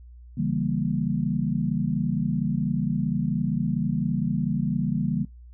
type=chord; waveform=sine; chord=C# diminished seventh; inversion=none; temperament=equal with one note detuned; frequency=140.44 / 164.81 / 196 / 233.1 Hz; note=C#3 / E3 / G3 / Bb3; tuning=+23 / 0 / 0 / 0 cents; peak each=-28 dBFS; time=0.37-5.25 s; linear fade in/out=10 ms; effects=noise-tail reverb RT60 0.2 s tail -24 dB re dry + added 60 Hz sine -43 dBFS peak until 5.53 s